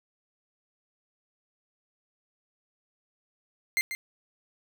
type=tone with echo; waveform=40% pulse; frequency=2093 Hz; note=C7; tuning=in tune; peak=-22 dBFS; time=3.77-3.81 s; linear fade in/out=0 ms; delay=140 ms; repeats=1; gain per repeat=-9 dB; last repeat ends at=3.95 s; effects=none